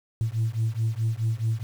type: beating tone pair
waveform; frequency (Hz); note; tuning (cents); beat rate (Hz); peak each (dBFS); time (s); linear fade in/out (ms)
sine; 110 / 114.7; A2 / A#2; 0 / -28; 4.7; -25; 0.21-1.63; 0
effects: tanh soft clip ceiling -18 dBFS + 8-bit